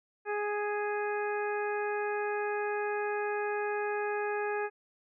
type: harmonic tone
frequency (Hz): 415.3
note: G#4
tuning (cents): 0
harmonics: 1 / 2 / 3 / 4 / 5 / 6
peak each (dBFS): -32 / -36 / -42 / -38 / -48 / -44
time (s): 0.25-4.7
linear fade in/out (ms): 50
effects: none